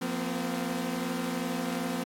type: chord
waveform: sawtooth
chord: F suspended fourth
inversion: none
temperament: equal with one note detuned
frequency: 174.61 / 233.1 / 255.8 Hz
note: F3 / Bb3 / C4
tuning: 0 / 0 / -39 cents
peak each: -32 / -31 / -29 dBFS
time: 0.01-2.04 s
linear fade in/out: 10 ms
effects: AAC 64 kbps